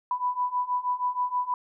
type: beating tone pair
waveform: sine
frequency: 987.8 / 994.1 Hz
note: B5 / B5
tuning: 0 / +11 cents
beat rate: 6.3 Hz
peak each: -29 / -27 dBFS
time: 0.11-1.54 s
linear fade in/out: 2 ms
effects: none